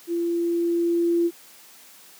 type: tone with level ramp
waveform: sine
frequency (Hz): 341.1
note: F4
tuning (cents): -41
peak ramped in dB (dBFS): -22 to -17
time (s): 0.07-1.31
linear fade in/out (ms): 50
effects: white hiss -49 dBFS RMS until 2.19 s + high-pass 150 Hz 12 dB/octave